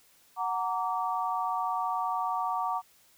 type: chord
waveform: sine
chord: Gb augmented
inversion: none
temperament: just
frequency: 740 / 925 / 1156.2 Hz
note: Gb5 / Bb5 / D6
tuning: 0 / -14 / -27 cents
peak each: -32 dBFS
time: 0.36-2.82 s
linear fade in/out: 50 ms
effects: white hiss -62 dBFS RMS until 3.17 s